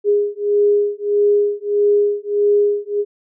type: beating tone pair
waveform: sine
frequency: 410.4 / 412 Hz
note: G#4 / G#4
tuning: -21 / -14 cents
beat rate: 1.6 Hz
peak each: -16 dBFS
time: 0.04-3.05 s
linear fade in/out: 50 ms
effects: none